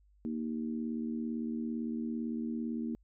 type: harmonic tone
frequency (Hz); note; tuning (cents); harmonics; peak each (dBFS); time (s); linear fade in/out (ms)
77.78; D#2; 0; 3 / 4 / 5; -34 / -40 / -47; 0.25-2.95; 0
effects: added 50 Hz sine -62 dBFS peak until 3.03 s